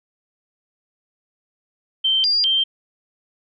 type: tone with pitch steps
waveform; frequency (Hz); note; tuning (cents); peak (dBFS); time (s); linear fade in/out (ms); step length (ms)
sine; 3120 / 4798 / 3146; G7 / D8 / G7; -9 / +36 / +6; -15; 2.04-2.64; 10; 200
effects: none